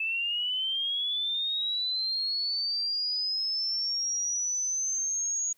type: linear sweep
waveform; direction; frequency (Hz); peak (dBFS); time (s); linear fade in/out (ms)
sine; up; 2614 to 6720; -27; 0-5.53; 5
effects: white hiss -68 dBFS RMS until 5.57 s